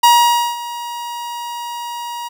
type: tone with ADSR envelope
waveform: 45% pulse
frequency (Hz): 952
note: A#5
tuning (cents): +36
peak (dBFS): -6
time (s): 0.03-2.29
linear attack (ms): 8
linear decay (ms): 520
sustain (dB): -18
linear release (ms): 18
effects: none